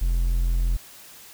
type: tone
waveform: triangle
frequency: 42.9 Hz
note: F1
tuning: 30 cents flat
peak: -17 dBFS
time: 0.01-0.77 s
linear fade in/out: 10 ms
effects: white hiss -46 dBFS RMS until 1.33 s